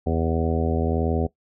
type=harmonic tone with a mistuned harmonic; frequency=81.4 Hz; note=E2; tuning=21 cents flat; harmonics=1 / 2 / 3 / 4 / 5 / 6 / 7 / 8 / 9; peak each=-24 / -29 / -27 / -33 / -29 / -31 / -33 / -36 / -32 dBFS; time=0.06-1.27 s; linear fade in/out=10 ms; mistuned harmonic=9; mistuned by=+16 cents; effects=noise-tail reverb RT60 0.1 s tail -18 dB re dry